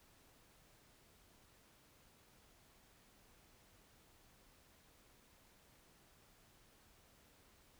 silence, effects pink hiss -68 dBFS RMS until 7.79 s

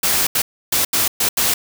white noise bursts at uneven times, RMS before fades -17 dBFS, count 6, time 0.03-0.27 / 0.35-0.42 / 0.72-0.85 / 0.93-1.08 / 1.2-1.29 / 1.37-1.54 s, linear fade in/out 5 ms, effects none

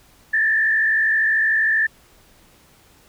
sine tone with frequency modulation, 1766 Hz, A6, 6 cents sharp, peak -15 dBFS, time 0.33-1.87 s, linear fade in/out 10 ms, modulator 52.9 Hz, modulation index 0.97, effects pink hiss -53 dBFS RMS until 3.08 s

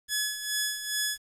10% pulse tone with tremolo, 1700 Hz, G#6, 40 cents sharp, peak -17 dBFS, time 0.08-1.18 s, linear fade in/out 50 ms, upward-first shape sine, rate 2.4 Hz, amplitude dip 65%, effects resampled to 32000 Hz + 9-bit

